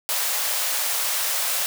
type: high-pass noise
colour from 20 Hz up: white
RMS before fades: -24 dBFS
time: 0.09-1.66 s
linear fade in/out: 0 ms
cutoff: 500 Hz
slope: 48 dB/octave
effects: none